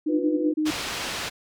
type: tone bursts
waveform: sine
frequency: 307.7 Hz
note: D#4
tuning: 19 cents flat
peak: -21 dBFS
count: 4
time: 0.06-0.71 s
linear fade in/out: 10 ms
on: 140 ms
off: 30 ms
type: chord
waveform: sine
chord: B diminished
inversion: first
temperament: just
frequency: 296.3 / 355.6 / 493.9 Hz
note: D4 / F4 / B4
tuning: +15 / +31 / 0 cents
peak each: -29 dBFS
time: 0.08-0.53 s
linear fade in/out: 20 ms
type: low-pass noise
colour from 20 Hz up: white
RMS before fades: -31 dBFS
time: 0.65-1.3 s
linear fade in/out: 20 ms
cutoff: 4400 Hz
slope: 12 dB/octave
effects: none